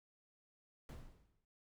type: noise with exponential decay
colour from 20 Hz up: brown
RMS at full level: -45 dBFS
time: 0.89-1.45 s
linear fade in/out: 2 ms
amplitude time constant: 120 ms
effects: none